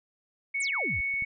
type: tone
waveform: sine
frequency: 2217 Hz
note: C#7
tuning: in tune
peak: -27 dBFS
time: 0.54-1.25 s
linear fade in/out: 10 ms
type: exponential sweep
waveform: sine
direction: down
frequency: 9600 to 51.91 Hz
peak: -33 dBFS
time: 0.6-1.01 s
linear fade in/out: 5 ms
type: clicks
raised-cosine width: 5 ms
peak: -41 / -36 / -41 / -32 dBFS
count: 4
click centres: 0.94 / 0.991 / 1.14 / 1.223 s
effects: none